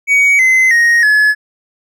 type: tone with pitch steps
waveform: triangle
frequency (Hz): 2251 / 2052 / 1871.1 / 1705.9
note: C#7 / C7 / A#6 / G#6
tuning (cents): +26 / -34 / +6 / +46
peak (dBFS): -5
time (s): 0.07-1.35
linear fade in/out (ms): 50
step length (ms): 320
effects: none